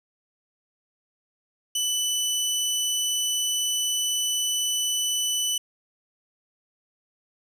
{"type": "tone", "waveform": "20% pulse", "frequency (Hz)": 2986, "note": "F#7", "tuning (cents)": 15, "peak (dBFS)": -18, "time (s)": [1.75, 5.58], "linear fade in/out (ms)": 5, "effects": []}